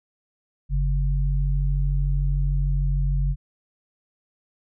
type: tone pair together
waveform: sine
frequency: 46.54 / 140 Hz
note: F#1 / C#3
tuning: +11 / +18 cents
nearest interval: octave + perfect fifth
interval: 1907 cents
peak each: -20 / -25 dBFS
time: 0.69-3.36 s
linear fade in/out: 50 ms
effects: none